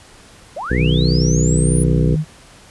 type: linear sweep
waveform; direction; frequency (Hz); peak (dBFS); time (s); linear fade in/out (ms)
sine; up; 492 to 10000; -23; 0.56-1.84; 10
type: harmonic tone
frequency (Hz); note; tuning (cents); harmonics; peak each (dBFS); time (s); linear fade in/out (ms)
61.74; B1; 0; 1 / 2 / 3 / 4 / 5 / 6 / 7 / 8; -18 / -21 / -23 / -24 / -25 / -26 / -26 / -27; 0.7-2.16; 10
type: tone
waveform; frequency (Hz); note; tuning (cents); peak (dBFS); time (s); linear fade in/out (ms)
sine; 155.1; D#3; -5; -15; 0.76-2.25; 50
effects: pink hiss -44 dBFS RMS until 2.7 s + resampled to 24000 Hz